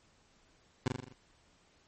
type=tone with echo; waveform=20% pulse; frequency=126.8 Hz; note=B2; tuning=46 cents sharp; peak=-22 dBFS; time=0.86-0.88 s; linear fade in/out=2 ms; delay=41 ms; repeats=6; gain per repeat=-4 dB; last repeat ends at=1.126 s; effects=pink hiss -67 dBFS RMS until 1.87 s + MP3 32 kbps